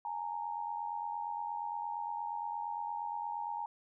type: tone pair together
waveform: sine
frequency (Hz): 835.4 / 924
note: G#5 / A#5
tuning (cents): +10 / -16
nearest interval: major second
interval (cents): 174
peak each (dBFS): -39 / -38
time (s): 0.05-3.66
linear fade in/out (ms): 2
effects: none